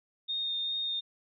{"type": "tone with vibrato", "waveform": "sine", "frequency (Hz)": 3672, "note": "A#7", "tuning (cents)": -27, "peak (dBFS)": -30, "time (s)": [0.28, 1.01], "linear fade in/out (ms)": 20, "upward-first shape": "sine", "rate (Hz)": 2.5, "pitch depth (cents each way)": 12, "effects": []}